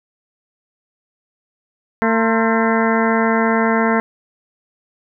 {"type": "harmonic tone with a mistuned harmonic", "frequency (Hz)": 225.6, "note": "A3", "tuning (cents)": 44, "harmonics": [1, 2, 3, 4, 5, 6, 7, 8, 9], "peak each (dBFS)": [-17, -20, -22, -23, -24, -25, -25, -26, -27], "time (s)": [2.02, 4], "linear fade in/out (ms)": 0, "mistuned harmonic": 5, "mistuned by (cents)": -110, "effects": []}